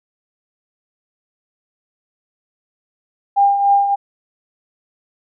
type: tone with tremolo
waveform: sine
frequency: 801 Hz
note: G5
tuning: 37 cents sharp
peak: -8 dBFS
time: 3.36-3.96 s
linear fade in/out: 20 ms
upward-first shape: triangle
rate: 3.4 Hz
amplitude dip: 60%
effects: none